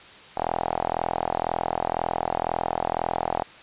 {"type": "tone with band-pass filter", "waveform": "sawtooth", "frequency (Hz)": 41.98, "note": "E1", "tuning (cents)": 32, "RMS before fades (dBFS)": -27, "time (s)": [0.36, 3.44], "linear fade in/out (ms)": 20, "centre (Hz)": 770, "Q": 4.9, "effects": ["white hiss -46 dBFS RMS until 3.62 s", "resampled to 8000 Hz"]}